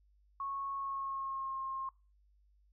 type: tone with pitch glide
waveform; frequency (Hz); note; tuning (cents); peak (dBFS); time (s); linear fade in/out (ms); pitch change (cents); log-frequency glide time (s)
sine; 1100 to 1068.7; C#6 to C6; -14 to +36; -36; 0.4-1.89; 2; -50; 0.75-1.6
effects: noise-tail reverb RT60 0.3 s tail -24 dB re dry + added 50 Hz sine -65 dBFS peak until 2.72 s